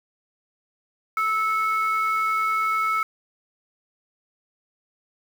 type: tone pair together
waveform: sine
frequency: 1306.9 / 2198 Hz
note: E6 / C#7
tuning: -15 / -15 cents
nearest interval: major sixth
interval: 900 cents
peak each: -20 / -26 dBFS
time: 1.17-3.03 s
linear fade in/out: 2 ms
effects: tanh soft clip ceiling -15 dBFS + 7-bit